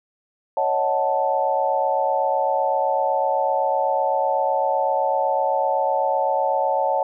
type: chord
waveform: sine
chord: D# half-diminished seventh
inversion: third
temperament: equal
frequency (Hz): 554.4 / 622.3 / 740 / 880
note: C#5 / D#5 / F#5 / A5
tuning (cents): 0 / 0 / 0 / 0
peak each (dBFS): -23 / -26 / -24 / -22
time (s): 0.57-7.03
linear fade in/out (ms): 2
effects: none